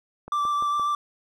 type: click train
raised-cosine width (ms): 1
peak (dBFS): -25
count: 4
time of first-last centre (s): 0.28-0.796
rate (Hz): 5.81
type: tone with vibrato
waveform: triangle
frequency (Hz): 1171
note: D6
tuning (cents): -5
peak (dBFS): -20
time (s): 0.32-0.95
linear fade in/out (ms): 2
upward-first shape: sine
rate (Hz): 7.4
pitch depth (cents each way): 14
effects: none